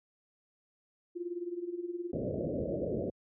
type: tone with tremolo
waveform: sine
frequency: 349.2 Hz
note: F4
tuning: in tune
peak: -32 dBFS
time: 1.15-2.12 s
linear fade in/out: 20 ms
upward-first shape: sine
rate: 19 Hz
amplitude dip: 75%
type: low-pass noise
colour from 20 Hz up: white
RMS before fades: -34 dBFS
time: 2.13-3.1 s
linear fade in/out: 2 ms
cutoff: 620 Hz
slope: 96 dB/octave
effects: high-pass 80 Hz 12 dB/octave